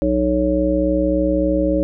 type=harmonic tone; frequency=61.74 Hz; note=B1; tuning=in tune; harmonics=1 / 3 / 5 / 7 / 9; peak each=-23 / -25 / -18 / -28 / -19 dBFS; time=0.02-1.83 s; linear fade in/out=0 ms; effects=none